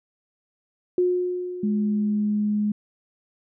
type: tone with exponential decay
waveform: sine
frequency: 360 Hz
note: F#4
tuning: 47 cents flat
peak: -16 dBFS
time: 0.98-2.69 s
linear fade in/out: 2 ms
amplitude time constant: 370 ms
type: tone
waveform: sine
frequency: 209.3 Hz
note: G#3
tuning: 14 cents sharp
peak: -20 dBFS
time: 1.63-2.72 s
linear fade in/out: 5 ms
effects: none